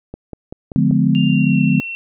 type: click train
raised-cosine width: 2 ms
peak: -16 dBFS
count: 5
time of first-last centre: 0.14-0.911 s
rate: 5.19 Hz
type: chord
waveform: sine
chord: D diminished seventh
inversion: none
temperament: just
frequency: 146.83 / 176.2 / 211.4 / 253.7 Hz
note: D3 / F3 / Ab3 / Cb4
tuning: 0 / +16 / +31 / +47 cents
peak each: -17 dBFS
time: 0.76-1.8 s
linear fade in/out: 0 ms
type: tone with pitch glide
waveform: sine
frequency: 2794 to 2713 Hz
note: F7 to E7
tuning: 0 to +49 cents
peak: -24 dBFS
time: 1.15-1.95 s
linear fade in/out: 0 ms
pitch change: -51 cents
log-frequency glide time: 1.27-1.6 s
effects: none